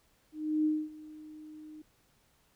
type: tone with ADSR envelope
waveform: sine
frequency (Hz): 307.6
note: D#4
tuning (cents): -20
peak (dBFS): -24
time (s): 0.32-1.82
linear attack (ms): 330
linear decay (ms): 240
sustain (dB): -21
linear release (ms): 5
effects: pink hiss -69 dBFS RMS until 2.55 s

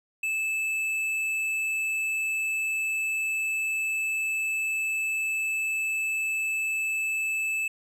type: tone with tanh clipping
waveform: sine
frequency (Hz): 2622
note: E7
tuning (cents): -10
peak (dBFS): -27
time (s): 0.23-7.68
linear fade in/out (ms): 5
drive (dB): 9
effects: none

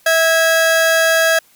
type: tone pair together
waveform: 40% pulse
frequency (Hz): 651.2 / 1641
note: E5 / G#6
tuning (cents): -21 / -21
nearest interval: octave + major third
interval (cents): 1600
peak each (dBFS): -13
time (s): 0.06-1.39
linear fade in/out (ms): 5
effects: white hiss -52 dBFS RMS until 1.55 s

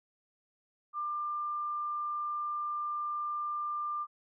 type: tone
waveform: sine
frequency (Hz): 1193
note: D6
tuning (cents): +27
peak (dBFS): -32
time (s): 0.93-4.07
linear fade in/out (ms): 50
effects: none

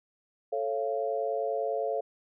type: chord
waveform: sine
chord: A augmented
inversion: none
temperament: just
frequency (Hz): 440 / 550 / 687.5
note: A4 / C#5 / E#5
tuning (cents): 0 / -14 / -27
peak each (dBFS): -32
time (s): 0.52-2.01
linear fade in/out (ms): 10
effects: none

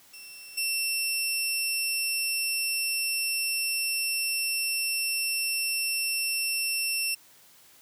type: tone with level steps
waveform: 15% pulse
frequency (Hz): 2700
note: E7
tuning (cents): +41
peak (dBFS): -36 / -19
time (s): 0.13-7.15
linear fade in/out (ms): 10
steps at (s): 0.57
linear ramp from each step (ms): 10
effects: white hiss -56 dBFS RMS until 7.81 s + high-pass 60 Hz 12 dB/octave

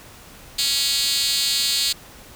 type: tone with high-pass filter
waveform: 5% pulse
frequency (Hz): 277.2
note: C#4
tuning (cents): 0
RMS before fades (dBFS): -21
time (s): 0.58-1.93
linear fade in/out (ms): 10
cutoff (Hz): 4600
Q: 4.8
effects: pink hiss -44 dBFS RMS until 2.35 s

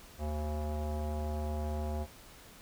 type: tone with low-pass filter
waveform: square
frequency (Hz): 75.6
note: D#2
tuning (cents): -49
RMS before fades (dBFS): -35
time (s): 0.18-2.07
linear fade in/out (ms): 50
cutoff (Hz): 740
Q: 3
effects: pink hiss -54 dBFS RMS until 2.61 s

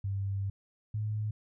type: tone pair in turn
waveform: sine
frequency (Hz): 98.4 / 106.82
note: G2 / G#2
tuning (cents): +7 / +49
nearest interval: minor second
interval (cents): 142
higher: second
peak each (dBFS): -30 / -30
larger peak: neither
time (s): 0.04-0.5 / 0.94-1.31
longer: first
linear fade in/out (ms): 5
effects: none

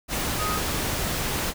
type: tone in noise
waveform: sine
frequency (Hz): 1253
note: D#6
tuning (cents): +12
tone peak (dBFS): -27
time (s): 0.37-0.61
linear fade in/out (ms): 50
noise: pink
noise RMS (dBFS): -27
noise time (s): 0.08-1.54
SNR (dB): -3
effects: none

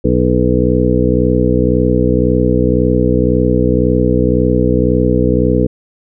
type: harmonic tone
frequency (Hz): 61.9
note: B1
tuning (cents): +5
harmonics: 1 / 2 / 3 / 4 / 5 / 7 / 8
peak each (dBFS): -17 / -17 / -17 / -17 / -17 / -17 / -17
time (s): 0.04-5.67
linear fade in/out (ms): 10
effects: none

